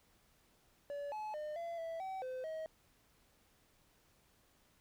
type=tone with pitch steps; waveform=triangle; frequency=573 / 856 / 605 / 678 / 659 / 763 / 513 / 635 Hz; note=D5 / A5 / D#5 / E5 / E5 / G5 / C5 / D#5; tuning=-43 / -48 / -49 / +49 / -1 / -47 / -34 / +35 cents; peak=-38 dBFS; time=0.9-2.66 s; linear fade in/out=0 ms; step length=220 ms; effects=pink hiss -71 dBFS RMS until 4.8 s